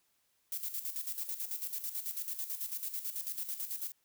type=noise with tremolo; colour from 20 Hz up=violet; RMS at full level=-37 dBFS; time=0.52-3.92 s; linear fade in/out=2 ms; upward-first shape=square; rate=9.1 Hz; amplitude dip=65%; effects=white hiss -75 dBFS RMS until 4.04 s